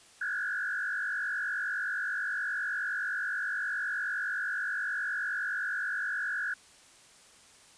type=tone with frequency modulation; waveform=sine; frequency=1568 Hz; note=G6; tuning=in tune; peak=-30 dBFS; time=0.21-6.54 s; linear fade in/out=5 ms; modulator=49.6 Hz; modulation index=2.7; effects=white hiss -57 dBFS RMS until 7.77 s + resampled to 22050 Hz